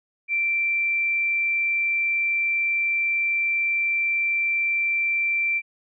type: tone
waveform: sine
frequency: 2349 Hz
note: D7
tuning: in tune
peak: -20 dBFS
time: 0.28-5.62 s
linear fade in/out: 50 ms
effects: none